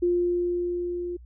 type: tone with level ramp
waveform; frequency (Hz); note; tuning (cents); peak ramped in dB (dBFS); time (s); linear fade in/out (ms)
sine; 351.4; F4; +11; -19 to -29; 0.02-1.17; 10
effects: added 60 Hz sine -44 dBFS peak until 1.25 s